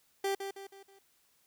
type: tone with echo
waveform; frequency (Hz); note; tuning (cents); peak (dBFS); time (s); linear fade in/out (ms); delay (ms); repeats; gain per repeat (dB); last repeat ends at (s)
30% pulse; 392.6; G4; +3; -27; 0.24-0.35; 5; 160; 4; -7; 0.99
effects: white hiss -70 dBFS RMS until 1.46 s